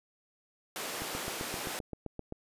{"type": "high-pass noise", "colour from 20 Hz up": "pink", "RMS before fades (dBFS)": -38, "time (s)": [0.76, 1.79], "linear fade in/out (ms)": 0, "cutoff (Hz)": 330, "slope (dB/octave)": 12}
{"type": "click train", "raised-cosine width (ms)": 2, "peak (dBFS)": -25, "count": 11, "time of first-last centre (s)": [1.02, 2.324], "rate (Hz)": 7.67}
{"effects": ["resampled to 32000 Hz"]}